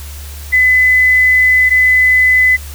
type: tone pair in turn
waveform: sine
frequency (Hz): 2012 / 2012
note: B6 / B6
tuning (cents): +32 / +32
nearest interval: unison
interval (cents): 0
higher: neither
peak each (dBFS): -6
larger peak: neither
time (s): 0.52-1.7 / 1.7-2.57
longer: first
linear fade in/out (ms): 20
effects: added 72 Hz sine -26 dBFS peak until 2.74 s + white hiss -34 dBFS RMS until 2.74 s